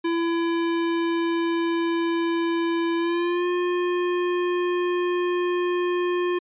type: tone with pitch glide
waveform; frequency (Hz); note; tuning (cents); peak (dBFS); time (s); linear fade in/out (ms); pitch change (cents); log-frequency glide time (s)
square; 335.7 to 355.3; E4 to F4; +32 to +30; -22; 0.04-6.39; 10; +98; 2.97-3.47
effects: resampled to 8000 Hz